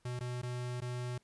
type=tone with dropouts; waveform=square; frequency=123.47 Hz; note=B2; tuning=in tune; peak=-37 dBFS; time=0.05-1.18 s; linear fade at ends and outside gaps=5 ms; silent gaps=0.193-0.207 / 0.417-0.43 / 0.805-0.818 s; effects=pink hiss -73 dBFS RMS until 1.23 s + resampled to 24000 Hz